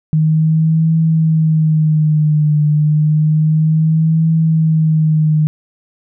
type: tone with vibrato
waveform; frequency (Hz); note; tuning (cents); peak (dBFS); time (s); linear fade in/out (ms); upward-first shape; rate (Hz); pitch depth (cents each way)
sine; 155.7; D#3; +2; -9; 0.13-5.47; 0; triangle; 0.3; 68
effects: none